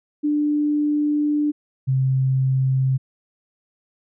sine tone pair in turn, 296.4 / 132.03 Hz, D4 / C3, +16 / +16 cents, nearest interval octave + major second, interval 1400 cents, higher first, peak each -17 / -16 dBFS, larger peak second, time 0.23-1.52 / 1.87-2.98 s, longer first, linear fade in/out 20 ms, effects none

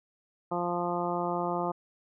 harmonic tone, 174.9 Hz, F3, 3 cents sharp, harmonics 1 / 2 / 3 / 4 / 5 / 6 / 7, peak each -36 / -34 / -36 / -34 / -35 / -38 / -38 dBFS, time 0.51-1.72 s, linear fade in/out 10 ms, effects none

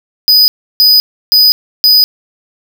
square tone bursts, 4978 Hz, D#8, in tune, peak -4 dBFS, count 4, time 0.28-2.04 s, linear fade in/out 0 ms, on 200 ms, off 320 ms, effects none

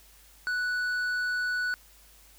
triangle tone with tanh clipping, 1480 Hz, F#6, in tune, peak -28 dBFS, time 0.47-1.74 s, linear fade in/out 0 ms, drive 11 dB, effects added 50 Hz sine -58 dBFS peak until 2.38 s + white hiss -57 dBFS RMS until 2.38 s

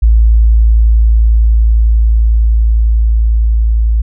sine tone with level ramp, 55.5 Hz, A1, 16 cents sharp, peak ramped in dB -3 to -7 dBFS, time 0.02-4.02 s, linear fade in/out 10 ms, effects none

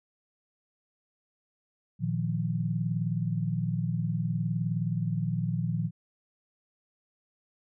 sine chord, Bb suspended fourth, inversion none, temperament just, 116.54 / 155.39 / 174.81 Hz, Bb2 / Eb3 / F3, 0 / -2 / +2 cents, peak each -31 dBFS, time 1.99-5.91 s, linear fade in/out 50 ms, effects none

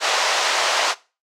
pink band-pass noise, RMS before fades -20 dBFS, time 0-0.95 s, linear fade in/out 50 ms, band 580 to 6600 Hz, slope 24 dB/octave, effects noise-tail reverb RT60 0.3 s tail -19 dB re dry

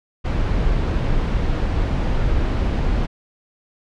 brown noise, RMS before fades -19 dBFS, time 0.24-3.07 s, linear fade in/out 20 ms, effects low-pass 4000 Hz 12 dB/octave

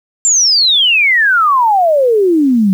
sine exponential sweep, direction down, 7459 to 185 Hz, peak -7 dBFS, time 0.25-2.73 s, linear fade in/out 0 ms, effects 7-bit

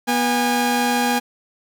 sawtooth tone pair together, 243.4 / 816 Hz, B3 / G#5, -25 / -31 cents, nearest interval octave + major sixth, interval 2094 cents, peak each -16 dBFS, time 0.07-1.2 s, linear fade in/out 20 ms, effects none

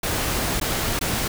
pink noise with dropouts, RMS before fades -24 dBFS, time 0.03-1.28 s, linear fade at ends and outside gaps 5 ms, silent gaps 0.6-0.612 / 0.992-1.011 s, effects none

